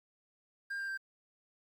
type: tone with pitch steps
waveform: triangle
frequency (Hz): 1603 / 1589.2 / 1575.5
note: G6 / G6 / G6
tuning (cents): +38 / +23 / +8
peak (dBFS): -34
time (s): 0.7-0.976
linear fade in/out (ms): 10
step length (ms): 92
effects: 11-bit